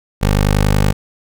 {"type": "tone", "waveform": "15% pulse", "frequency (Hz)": 50.5, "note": "G#1", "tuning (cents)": -48, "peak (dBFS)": -5, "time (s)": [0.21, 0.93], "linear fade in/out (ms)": 20, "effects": []}